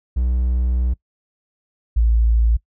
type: tone pair in turn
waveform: triangle / sine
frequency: 61.74 / 56.6 Hz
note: B1 / A1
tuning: 0 / +50 cents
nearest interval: major second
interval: 150 cents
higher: first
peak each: -14 / -12 dBFS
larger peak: second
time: 0.16-0.94 / 1.96-2.57 s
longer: first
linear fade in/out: 10 ms
effects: noise-tail reverb RT60 0.1 s tail -22 dB re dry